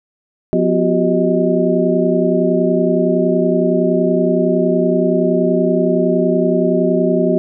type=tone cluster; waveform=sine; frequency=178.3 / 249.2 / 359.2 / 389.9 / 624 Hz; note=F3 / B3 / F4 / G4 / D#5; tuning=+36 / +16 / +49 / -9 / +5 cents; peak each=-18 dBFS; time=0.53-7.38 s; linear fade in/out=0 ms; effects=none